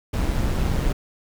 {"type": "noise with amplitude modulation", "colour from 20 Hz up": "brown", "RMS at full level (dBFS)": -20, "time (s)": [0.13, 0.93], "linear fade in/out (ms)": 10, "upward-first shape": "sine", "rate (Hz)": 132, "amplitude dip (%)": 40, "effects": []}